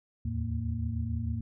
sine tone cluster, 74.9 / 81.6 / 110.8 / 230.4 Hz, D2 / E2 / A2 / A#3, +35 / -17 / +13 / -20 cents, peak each -40 / -33 / -33 / -37 dBFS, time 0.25-1.41 s, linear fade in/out 5 ms, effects none

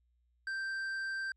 sine tone with tanh clipping, 1568 Hz, G6, in tune, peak -36 dBFS, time 0.47-1.32 s, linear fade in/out 2 ms, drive 7 dB, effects added 60 Hz sine -70 dBFS peak until 1.36 s

